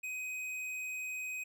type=tone with tanh clipping; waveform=sine; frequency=2513 Hz; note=D#7; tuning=17 cents sharp; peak=-39 dBFS; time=0.03-1.44 s; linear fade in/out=10 ms; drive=13 dB; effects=none